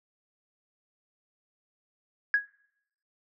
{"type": "tone with exponential decay", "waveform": "sine", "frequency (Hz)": 1661.2, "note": "G#6", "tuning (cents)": 0, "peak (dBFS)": -16, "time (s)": [2.34, 2.48], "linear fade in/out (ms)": 1, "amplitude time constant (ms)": 30, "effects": ["noise-tail reverb RT60 0.8 s tail -25 dB re dry", "tanh soft clip ceiling -13 dBFS"]}